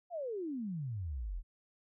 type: exponential sweep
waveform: sine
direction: down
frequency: 732 to 36.83 Hz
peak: -36 dBFS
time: 0.1-1.43 s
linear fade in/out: 50 ms
effects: none